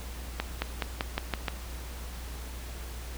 accelerating click train, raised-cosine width 0.3 ms, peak -12 dBFS, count 7, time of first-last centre 0.4-1.483 s, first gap 220 ms, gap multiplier 0.92, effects added 60 Hz sine -38 dBFS peak until 3.17 s + pink hiss -45 dBFS RMS until 3.17 s

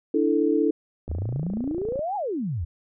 sine chord, D suspended second, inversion none, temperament equal, 293.7 / 329.6 / 440 Hz, D4 / E4 / A4, 0 / 0 / 0 cents, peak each -23 dBFS, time 0.14-0.71 s, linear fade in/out 5 ms
click train, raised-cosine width 2 ms, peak -22 dBFS, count 27, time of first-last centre 1.08-1.992 s, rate 28.5 Hz
sine exponential two-way sweep, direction up then down, 72.7 to 853 to 72.7 Hz, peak -25 dBFS, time 1.09-2.65 s, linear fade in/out 10 ms, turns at 2.16 s
effects none

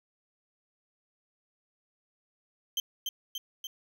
35% pulse tone with echo, 3126 Hz, G7, 6 cents flat, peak -26 dBFS, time 2.77-2.8 s, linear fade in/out 2 ms, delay 290 ms, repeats 3, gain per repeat -3 dB, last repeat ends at 3.67 s, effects none

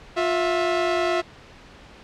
sawtooth tone pair together, 354.5 / 659.3 Hz, F4 / E5, +26 / 0 cents, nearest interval major seventh, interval 1074 cents, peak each -19 / -19 dBFS, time 0.16-1.22 s, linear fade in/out 20 ms, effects pink hiss -46 dBFS RMS until 2.03 s + low-pass 4000 Hz 12 dB/octave

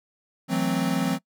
square chord, F# half-diminished seventh, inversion third, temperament equal, 164.81 / 185 / 220 / 261.6 Hz, E3 / F#3 / A3 / C4, 0 / 0 / 0 / 0 cents, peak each -30 / -28 / -31 / -27 dBFS, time 0.48-1.19 s, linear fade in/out 50 ms, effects noise-tail reverb RT60 0.1 s tail -24 dB re dry

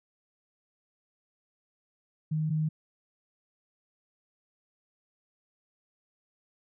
sine tone pair in turn, 155.56 / 155.56 Hz, D#3 / D#3, 0 / 0 cents, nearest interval unison, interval 0 cents, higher neither, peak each -26 / -25 dBFS, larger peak second, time 2.31-2.5 / 2.5-2.69 s, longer neither, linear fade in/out 10 ms, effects none

